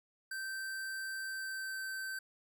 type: tone with pitch glide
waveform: square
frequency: 1557 to 1547.1 Hz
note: G6 to G6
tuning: -12 to -23 cents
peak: -39 dBFS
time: 0.31-2.19 s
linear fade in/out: 5 ms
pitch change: -11 cents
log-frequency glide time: 1.19-1.8 s
effects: none